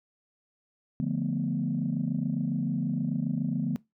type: chord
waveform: sine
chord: B half-diminished seventh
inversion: first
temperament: equal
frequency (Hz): 146.83 / 174.61 / 220 / 246.9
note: D3 / F3 / A3 / B3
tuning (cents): 0 / 0 / 0 / 0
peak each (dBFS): -31 / -31 / -32 / -31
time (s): 1-3.76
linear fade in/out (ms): 0
effects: noise-tail reverb RT60 0.2 s tail -22 dB re dry + tanh soft clip ceiling -18 dBFS